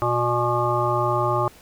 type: harmonic tone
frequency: 120.5 Hz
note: B2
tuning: 42 cents flat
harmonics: 1 / 3 / 5 / 7 / 9 / 10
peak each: -26 / -26 / -26 / -26 / -26 / -26 dBFS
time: 0.02-1.48 s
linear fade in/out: 0 ms
effects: pink hiss -49 dBFS RMS until 1.61 s